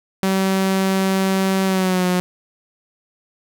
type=tone with pitch glide; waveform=sawtooth; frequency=191.4 to 180.66 Hz; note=G3 to F#3; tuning=-41 to -41 cents; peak=-12 dBFS; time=0.23-2.2 s; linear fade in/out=0 ms; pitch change=-100 cents; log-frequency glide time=1.65-2.08 s; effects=none